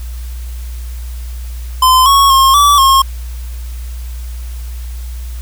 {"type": "tone with pitch steps", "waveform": "square", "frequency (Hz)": [1029, 1105, 1073, 1152, 1077], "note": ["C6", "C#6", "C6", "D6", "C6"], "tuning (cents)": [-29, -6, 43, -34, 50], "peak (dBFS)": -6, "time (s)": [1.82, 3.02], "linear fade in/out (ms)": 5, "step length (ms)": 240, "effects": ["added 60 Hz sine -21 dBFS peak until 5.41 s", "white hiss -39 dBFS RMS until 5.41 s"]}